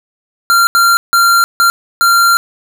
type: tone bursts at uneven times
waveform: square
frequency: 1381 Hz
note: F6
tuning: 20 cents flat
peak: -7 dBFS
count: 5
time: 0.5-0.67 / 0.75-0.97 / 1.13-1.44 / 1.6-1.7 / 2.01-2.37 s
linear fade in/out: 0 ms
effects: none